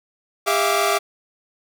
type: tone cluster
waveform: sawtooth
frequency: 402.7 / 651 / 696 / 1167 Hz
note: G4 / E5 / F5 / D6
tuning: +47 / -22 / -6 / -11 cents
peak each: -19 dBFS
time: 0.46-0.99 s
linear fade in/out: 20 ms
effects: none